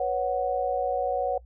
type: chord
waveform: sine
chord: B suspended second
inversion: none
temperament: equal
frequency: 493.9 / 554.4 / 740 Hz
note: B4 / C#5 / F#5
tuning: 0 / 0 / 0 cents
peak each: -30 / -28 / -27 dBFS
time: 0-1.38 s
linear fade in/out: 5 ms
effects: noise-tail reverb RT60 0.1 s tail -22 dB re dry + added 60 Hz sine -47 dBFS peak until 1.45 s